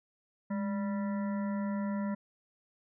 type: harmonic tone with a mistuned harmonic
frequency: 196 Hz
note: G3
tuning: in tune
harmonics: 1 / 3 / 5 / 7 / 9 / 10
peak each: -31 / -42 / -44 / -50 / -52 / -54 dBFS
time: 0.5-2.15 s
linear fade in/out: 10 ms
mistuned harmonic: 1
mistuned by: +77 cents
effects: none